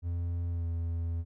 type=tone with pitch glide; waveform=triangle; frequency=86 to 83.94 Hz; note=F2 to E2; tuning=-26 to +32 cents; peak=-28 dBFS; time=0.02-1.25 s; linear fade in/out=50 ms; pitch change=-42 cents; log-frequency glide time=0.5-0.66 s; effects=none